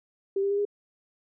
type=tone with pitch steps; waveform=sine; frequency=392 / 397.7 / 403.5 / 409.4 Hz; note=G4 / G4 / G#4 / G#4; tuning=0 / +25 / -50 / -25 cents; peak=-23 dBFS; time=0.36-0.652 s; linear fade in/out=5 ms; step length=73 ms; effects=none